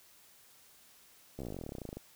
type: slowing click train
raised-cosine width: 2 ms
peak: -28 dBFS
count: 24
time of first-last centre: 1.39-1.97 s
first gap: 14 ms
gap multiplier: 1.05
effects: white hiss -61 dBFS RMS until 2.15 s